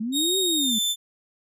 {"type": "linear two-way sweep", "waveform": "sine", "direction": "up then down", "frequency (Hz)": [207.7, 392, 207.7], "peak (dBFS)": -25, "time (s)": [0, 0.79], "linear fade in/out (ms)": 10, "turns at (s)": 0.38}
{"type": "tone with pitch glide", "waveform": "sawtooth", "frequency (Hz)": [3732, 3539], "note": ["A#7", "A7"], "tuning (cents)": [1, 9], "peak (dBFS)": -19, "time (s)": [0.12, 0.96], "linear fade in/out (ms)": 50, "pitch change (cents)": -92, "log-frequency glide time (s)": [0.56, 0.76]}
{"effects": []}